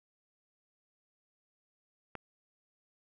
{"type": "click", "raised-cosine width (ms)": 0.5, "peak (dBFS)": -25, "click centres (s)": 2.153, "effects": []}